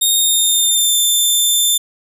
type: tone with pitch glide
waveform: 15% pulse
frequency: 3700 to 3557 Hz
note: A#7 to A7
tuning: -14 to +18 cents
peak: -5 dBFS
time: 0.01-1.78 s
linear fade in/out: 10 ms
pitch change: -68 cents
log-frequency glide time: 0.16-0.98 s
effects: none

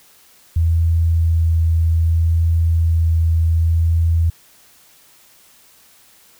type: tone with vibrato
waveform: sine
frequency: 82.41 Hz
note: E2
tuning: in tune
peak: -12 dBFS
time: 0.56-4.3 s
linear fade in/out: 5 ms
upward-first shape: sine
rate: 0.64 Hz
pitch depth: 10 cents each way
effects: white hiss -50 dBFS RMS until 6.39 s

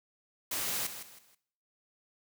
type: noise with echo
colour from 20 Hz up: white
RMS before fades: -34 dBFS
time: 0.51-0.87 s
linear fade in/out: 5 ms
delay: 160 ms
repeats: 3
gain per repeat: -10 dB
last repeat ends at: 1.35 s
effects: noise-tail reverb RT60 0.6 s tail -17 dB re dry + high-pass 80 Hz 12 dB/octave

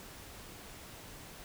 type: silence
effects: pink hiss -50 dBFS RMS until 1.44 s

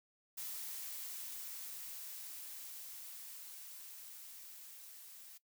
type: noise with level ramp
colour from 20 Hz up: blue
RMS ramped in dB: -44 to -55 dBFS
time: 0.37-5.38 s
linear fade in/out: 10 ms
effects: noise-tail reverb RT60 0.1 s tail -17 dB re dry

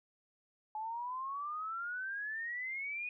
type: exponential sweep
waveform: sine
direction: up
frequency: 851 to 2489 Hz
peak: -37 dBFS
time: 0.75-3.09 s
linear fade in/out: 2 ms
effects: none

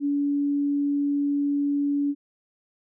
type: tone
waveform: sine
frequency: 285.6 Hz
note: D4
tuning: 48 cents flat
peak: -21 dBFS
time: 0-2.15 s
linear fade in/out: 50 ms
effects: none

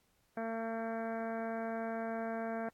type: harmonic tone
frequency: 226.3 Hz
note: A3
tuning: 49 cents sharp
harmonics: 1 / 2 / 3 / 4 / 5 / 6 / 7 / 8 / 9 / 10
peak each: -40 / -43 / -39 / -50 / -52 / -51 / -48 / -56 / -59 / -58 dBFS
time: 0.37-2.69 s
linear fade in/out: 2 ms
effects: pink hiss -74 dBFS RMS until 2.73 s + AAC 64 kbps

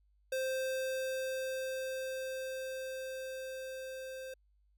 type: tone with level ramp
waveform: square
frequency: 523.3 Hz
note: C5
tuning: in tune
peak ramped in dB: -33 to -43 dBFS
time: 0.32-4.34 s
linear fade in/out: 5 ms
effects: added 50 Hz sine -67 dBFS peak until 4.77 s

